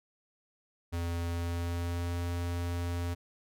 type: tone with pitch glide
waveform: square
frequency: 85.3 to 86.74 Hz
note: F2 to F2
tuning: -40 to -11 cents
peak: -32 dBFS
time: 0.92-3.15 s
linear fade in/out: 20 ms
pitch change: +29 cents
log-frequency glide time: 1.27-2.18 s
effects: none